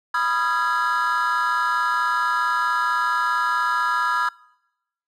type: chord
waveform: triangle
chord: F half-diminished seventh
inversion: second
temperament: equal with one note detuned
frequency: 987.8 / 1244.5 / 1369 / 1661.2 Hz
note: Cb6 / Eb6 / F6 / Ab6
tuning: 0 / 0 / -35 / 0 cents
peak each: -22 dBFS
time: 0.14-4.29 s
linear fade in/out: 5 ms
effects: noise-tail reverb RT60 0.9 s tail -25 dB re dry + tanh soft clip ceiling -12 dBFS